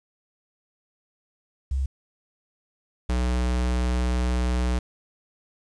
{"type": "tone pair in turn", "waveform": ["sine", "square"], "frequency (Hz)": [67, 61.57], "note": ["C2", "B1"], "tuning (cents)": [42, -5], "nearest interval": "minor second", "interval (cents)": 147, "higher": "first", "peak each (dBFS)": -22, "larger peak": "neither", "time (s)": [[1.71, 1.86], [3.09, 4.79]], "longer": "second", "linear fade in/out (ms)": 5, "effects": ["resampled to 22050 Hz", "9-bit"]}